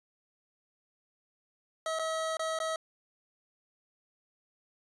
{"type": "tone with dropouts", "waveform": "25% pulse", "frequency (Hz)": 642, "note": "E5", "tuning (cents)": -46, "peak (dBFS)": -27, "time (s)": [1.86, 2.76], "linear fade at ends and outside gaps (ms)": 2, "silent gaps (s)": [[1.989, 1.994], [2.37, 2.394], [2.589, 2.601]], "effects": ["resampled to 24000 Hz"]}